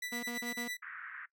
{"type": "tone with tremolo", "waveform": "sawtooth", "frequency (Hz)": 1975.5, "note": "B6", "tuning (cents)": 0, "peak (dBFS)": -33, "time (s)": [0.02, 0.77], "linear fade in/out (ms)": 5, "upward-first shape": "sine", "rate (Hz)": 9, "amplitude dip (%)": 60}
{"type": "tone bursts", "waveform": "sawtooth", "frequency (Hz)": 239.2, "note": "A#3", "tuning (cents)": 45, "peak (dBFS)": -35, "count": 4, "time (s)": [0.12, 0.68], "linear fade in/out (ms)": 5, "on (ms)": 110, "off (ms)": 40}
{"type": "band-pass noise", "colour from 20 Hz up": "white", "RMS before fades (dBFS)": -46, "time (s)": [0.82, 1.26], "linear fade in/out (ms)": 10, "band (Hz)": [1300, 1900], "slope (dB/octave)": 48}
{"effects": ["noise-tail reverb RT60 0.1 s tail -18 dB re dry"]}